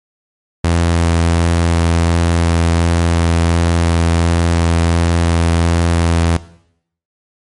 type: tone with vibrato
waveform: sawtooth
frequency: 84.3 Hz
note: E2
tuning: 39 cents sharp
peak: -7 dBFS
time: 0.64-6.37 s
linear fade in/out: 5 ms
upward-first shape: sine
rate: 1.4 Hz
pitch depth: 10 cents each way
effects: noise-tail reverb RT60 0.7 s tail -17 dB re dry + MP3 48 kbps